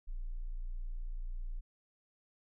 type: tone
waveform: sine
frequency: 29.2 Hz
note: A#0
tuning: 4 cents sharp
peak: -36 dBFS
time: 0.07-1.61 s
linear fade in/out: 20 ms
effects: none